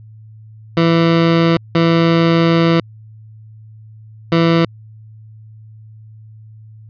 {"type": "tone bursts at uneven times", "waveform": "20% pulse", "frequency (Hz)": 166.4, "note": "E3", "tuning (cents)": 17, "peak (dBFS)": -5, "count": 3, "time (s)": [[0.77, 1.57], [1.75, 2.8], [4.32, 4.65]], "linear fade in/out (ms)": 2, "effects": ["added 109 Hz sine -36 dBFS peak until 6.89 s", "resampled to 11025 Hz"]}